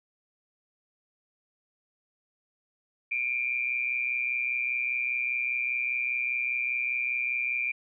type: tone with amplitude modulation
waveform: sine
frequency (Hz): 2379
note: D7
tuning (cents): +22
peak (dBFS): -23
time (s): 3.11-7.72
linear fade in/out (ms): 10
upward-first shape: sine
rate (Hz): 125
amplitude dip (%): 75
effects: none